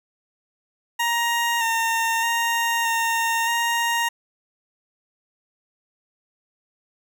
20% pulse tone with pitch steps, 939 / 912 / 931 / 918 / 935 Hz, A#5 / A#5 / A#5 / A#5 / A#5, +12 / -38 / -2 / -27 / +5 cents, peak -15 dBFS, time 0.99-4.09 s, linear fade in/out 10 ms, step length 620 ms, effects none

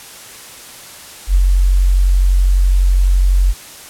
sine tone with ADSR envelope, 45.97 Hz, F#1, 10 cents flat, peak -6 dBFS, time 1.27-3.54 s, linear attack 77 ms, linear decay 45 ms, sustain -2 dB, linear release 42 ms, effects white hiss -35 dBFS RMS until 3.89 s + low-pass 12000 Hz 12 dB/octave

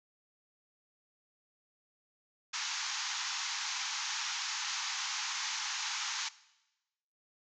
white band-pass noise, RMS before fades -37 dBFS, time 2.53-6.29 s, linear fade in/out 10 ms, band 800 to 6900 Hz, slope 96 dB/octave, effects noise-tail reverb RT60 1.0 s tail -19 dB re dry

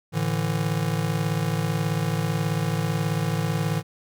square chord, A suspended fourth, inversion none, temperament just, 110 / 146.67 / 165 Hz, A2 / D3 / E3, 0 / -2 / +2 cents, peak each -29 / -28 / -27 dBFS, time 0.12-3.83 s, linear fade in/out 50 ms, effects none

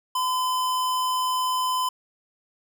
square tone, 1017 Hz, C6, 50 cents flat, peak -23 dBFS, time 0.15-1.89 s, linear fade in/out 5 ms, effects none

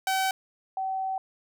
sawtooth / sine tone pair in turn, 764 / 764 Hz, G5 / G5, -45 / -45 cents, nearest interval unison, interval 0 cents, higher neither, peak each -20 / -27 dBFS, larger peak first, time 0.07-0.31 / 0.77-1.18 s, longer second, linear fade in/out 2 ms, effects none

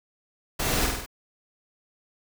pink noise with echo, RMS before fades -27 dBFS, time 0.59-0.87 s, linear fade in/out 10 ms, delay 48 ms, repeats 4, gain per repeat -3 dB, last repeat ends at 1.062 s, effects none

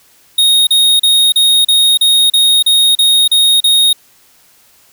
square tone bursts, 3729 Hz, A#7, in tune, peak -7 dBFS, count 11, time 0.38-3.93 s, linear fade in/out 5 ms, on 290 ms, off 36 ms, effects white hiss -48 dBFS RMS until 4.92 s

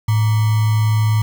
sine tone with sample-and-hold, 108.5 Hz, A2, 24 cents flat, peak -12 dBFS, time 0.08-1.22 s, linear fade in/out 5 ms, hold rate 1050 Hz, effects none

